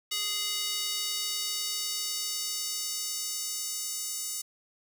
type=tone with high-pass filter sweep; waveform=square; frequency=416 Hz; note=G#4; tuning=3 cents sharp; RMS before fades=-33 dBFS; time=0.11-4.42 s; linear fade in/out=10 ms; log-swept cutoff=3400 to 7000 Hz; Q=1.5; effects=none